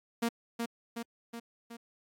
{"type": "tone with echo", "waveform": "sawtooth", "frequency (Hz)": 233, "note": "A#3", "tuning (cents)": -1, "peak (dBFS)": -24, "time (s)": [0.22, 0.29], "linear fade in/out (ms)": 10, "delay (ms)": 370, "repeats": 4, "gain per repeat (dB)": -4, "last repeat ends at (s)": 1.77, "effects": ["AAC 64 kbps"]}